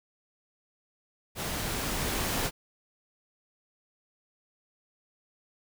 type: noise with level ramp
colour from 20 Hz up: pink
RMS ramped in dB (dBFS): -34 to -29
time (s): 1.35-2.51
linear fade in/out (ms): 50
effects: none